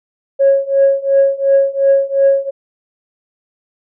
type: tone with tremolo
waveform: sine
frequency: 549 Hz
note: C#5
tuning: 17 cents flat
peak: -4 dBFS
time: 0.39-2.51 s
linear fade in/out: 20 ms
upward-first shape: triangle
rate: 2.8 Hz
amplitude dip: 95%
effects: tanh soft clip ceiling -3 dBFS